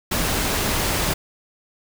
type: noise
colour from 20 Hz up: pink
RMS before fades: -22 dBFS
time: 0.11-1.14 s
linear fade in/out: 10 ms
effects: none